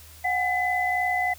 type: tone cluster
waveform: sine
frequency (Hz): 728 / 791 / 2012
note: F#5 / G5 / B6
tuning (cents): -28 / +15 / +32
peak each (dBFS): -25 / -32 / -25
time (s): 0.24-1.34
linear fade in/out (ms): 10
effects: added 78 Hz sine -48 dBFS peak until 1.38 s + white hiss -49 dBFS RMS until 1.38 s